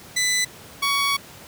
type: tone pair in turn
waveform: 15% pulse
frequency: 2000 / 1122.5 Hz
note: B6 / C#6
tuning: +21 / +21 cents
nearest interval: minor seventh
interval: 1000 cents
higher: first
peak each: -13 / -13 dBFS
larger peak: neither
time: 0.16-0.45 / 0.82-1.17 s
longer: second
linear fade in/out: 10 ms
effects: pink hiss -43 dBFS RMS until 1.47 s + high-pass 80 Hz 12 dB/octave